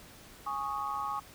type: chord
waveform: sine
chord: Ab suspended fourth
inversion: none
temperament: just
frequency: 830.6 / 1107.5 / 1245.9 Hz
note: Ab5 / Db6 / Eb6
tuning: 0 / -2 / +2 cents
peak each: -37 / -35 / -38 dBFS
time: 0.46-1.2 s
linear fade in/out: 10 ms
effects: pink hiss -53 dBFS RMS until 1.34 s